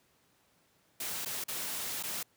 white noise with dropouts, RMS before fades -37 dBFS, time 1-2.23 s, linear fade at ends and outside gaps 5 ms, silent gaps 1.25-1.258 / 1.44-1.482 / 2.028-2.035 s, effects pink hiss -69 dBFS RMS until 2.36 s + high-pass 100 Hz 12 dB/octave

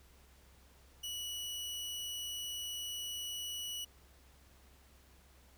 sawtooth tone, 2938 Hz, F#7, 13 cents flat, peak -36 dBFS, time 1.03-3.85 s, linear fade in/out 10 ms, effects added 66 Hz sine -62 dBFS peak until 5.57 s + pink hiss -65 dBFS RMS until 5.57 s

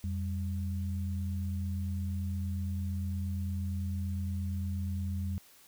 sine tone pair together, 87.31 / 196 Hz, F2 / G3, 0 / 0 cents, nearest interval octave + major second, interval 1400 cents, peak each -32 / -38 dBFS, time 0.04-5.38 s, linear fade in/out 0 ms, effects white hiss -59 dBFS RMS until 5.67 s

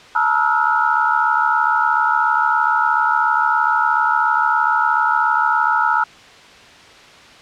sine tone cluster, 872 / 945 / 1295 / 1362 / 1439 Hz, A5 / A#5 / E6 / F6 / F#6, -16 / +23 / -31 / -44 / -49 cents, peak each -20 dBFS, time 0.15-6.04 s, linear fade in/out 5 ms, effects white hiss -42 dBFS RMS until 7.41 s + low-pass 4000 Hz 12 dB/octave

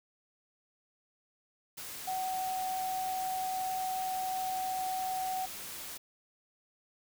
sine tone in noise, 750 Hz, F#5, 23 cents sharp, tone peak -32 dBFS, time 2.07-5.46 s, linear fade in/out 10 ms, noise white, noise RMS -43 dBFS, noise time 1.77-5.98 s, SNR +8 dB, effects none

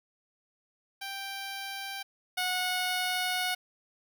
10% pulse tone pair in turn, 785 / 731.5 Hz, G5 / F#5, +2 / -20 cents, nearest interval minor second, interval 122 cents, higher first, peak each -28 / -20 dBFS, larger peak second, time 1.01-2.03 / 2.37-3.55 s, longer second, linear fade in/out 10 ms, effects none

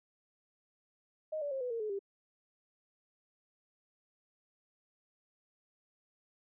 sine tone with pitch steps, 622.3 / 577.3 / 535.5 / 496.8 / 460.8 / 427.5 / 396.6 Hz, D#5 / D5 / C5 / B4 / A#4 / A4 / G4, 0 / -30 / +40 / +10 / -20 / -50 / +20 cents, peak -34 dBFS, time 1.32-1.992 s, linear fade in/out 10 ms, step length 96 ms, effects none

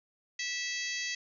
harmonic tone with a mistuned harmonic, 654 Hz, E5, 14 cents flat, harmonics 3 / 4 / 5 / 6 / 7 / 8 / 9 / 10, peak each -37 / -40 / -43 / -45 / -41 / -46 / -42 / -44 dBFS, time 0.39-1.15 s, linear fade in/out 5 ms, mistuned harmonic 9, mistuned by +24 cents, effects none

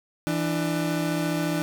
30% pulse tone pair together, 165.9 / 297.4 Hz, E3 / D4, +11 / +22 cents, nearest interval minor seventh, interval 1011 cents, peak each -24 dBFS, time 0.27-1.62 s, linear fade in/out 0 ms, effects 9-bit

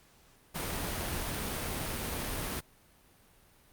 pink noise, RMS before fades -35 dBFS, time 0.54-2.61 s, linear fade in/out 20 ms, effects pink hiss -62 dBFS RMS until 3.72 s + Opus 48 kbps

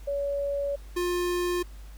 sine / square tone pair in turn, 565 / 354.1 Hz, C#5 / F4, +33 / +24 cents, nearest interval minor sixth, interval 809 cents, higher first, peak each -26 dBFS, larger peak neither, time 0.07-0.76 / 0.96-1.63 s, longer first, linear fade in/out 10 ms, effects added 50 Hz sine -41 dBFS peak until 1.97 s + pink hiss -56 dBFS RMS until 1.97 s

